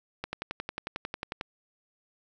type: click train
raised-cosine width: 0.3 ms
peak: -17 dBFS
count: 14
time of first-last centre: 0.24-1.411 s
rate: 11.1 Hz
effects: none